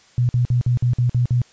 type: tone bursts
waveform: sine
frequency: 122.4 Hz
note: B2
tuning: 15 cents flat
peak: -14 dBFS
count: 8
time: 0.18-1.417 s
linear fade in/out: 0 ms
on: 110 ms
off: 51 ms
effects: white hiss -52 dBFS RMS until 1.52 s + resampled to 16000 Hz